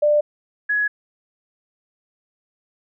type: tone pair in turn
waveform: sine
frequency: 594 / 1680.1 Hz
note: D5 / G#6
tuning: +20 / +20 cents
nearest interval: octave + tritone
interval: 1800 cents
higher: second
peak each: -13 / -17 dBFS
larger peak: first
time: 0.02-0.21 / 0.69-0.88 s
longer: neither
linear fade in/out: 10 ms
effects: none